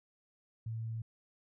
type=tone; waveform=sine; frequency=112.8 Hz; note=A2; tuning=44 cents sharp; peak=-36 dBFS; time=0.66-1.02 s; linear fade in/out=5 ms; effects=none